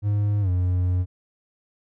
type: tone with pitch glide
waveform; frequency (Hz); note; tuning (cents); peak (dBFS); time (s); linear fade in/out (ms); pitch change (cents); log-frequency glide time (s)
triangle; 103.2 to 90.36; G#2 to F#2; -10 to -40; -17; 0.02-1.06; 50; -230; 0.41-0.49
effects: none